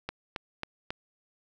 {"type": "click train", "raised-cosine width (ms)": 0.3, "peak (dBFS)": -17, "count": 4, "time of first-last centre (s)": [0.09, 0.905], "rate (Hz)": 3.68, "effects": []}